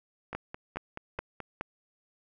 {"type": "two click trains", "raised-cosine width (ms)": 0.5, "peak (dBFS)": [-18, -23], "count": [4, 6], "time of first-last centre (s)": [[0.35, 1.611], [0.33, 1.403]], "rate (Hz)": [2.38, 4.66], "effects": []}